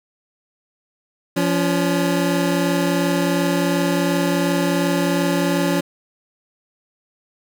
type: tone pair together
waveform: 25% pulse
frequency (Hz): 173.88 / 282.2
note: F3 / C#4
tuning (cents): -7 / +31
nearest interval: minor sixth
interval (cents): 838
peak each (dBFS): -16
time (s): 1.36-5.81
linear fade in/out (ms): 10
effects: none